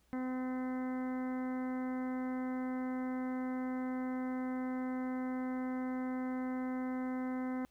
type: harmonic tone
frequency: 256 Hz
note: C4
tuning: 38 cents flat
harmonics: 1 / 2 / 3 / 4 / 5 / 6 / 7 / 8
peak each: -35 / -46 / -48 / -51 / -54 / -55 / -58 / -55 dBFS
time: 0.13-7.65 s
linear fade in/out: 0 ms
effects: added 60 Hz sine -70 dBFS peak until 7.7 s + pink hiss -73 dBFS RMS until 7.7 s